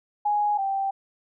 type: tone pair in turn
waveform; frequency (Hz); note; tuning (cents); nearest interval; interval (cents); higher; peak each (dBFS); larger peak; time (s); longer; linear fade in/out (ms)
sine; 830.6 / 782.1; G#5 / G5; 0 / -4; minor second; 104; first; -20 / -23; first; 0.25-0.58 / 0.58-0.91; neither; 10
effects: none